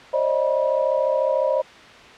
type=tone cluster; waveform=sine; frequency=534 / 600 / 634 / 971 Hz; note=C5 / D5 / D#5 / B5; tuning=+35 / +37 / +32 / -30 cents; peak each=-21 / -22 / -26 / -28 dBFS; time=0.13-1.62 s; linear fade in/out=10 ms; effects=white hiss -43 dBFS RMS until 2.17 s + low-pass 3000 Hz 12 dB/octave